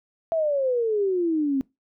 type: exponential sweep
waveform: sine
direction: down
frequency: 668 to 262.4 Hz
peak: -20 dBFS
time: 0.32-1.61 s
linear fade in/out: 0 ms
effects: noise-tail reverb RT60 0.2 s tail -22 dB re dry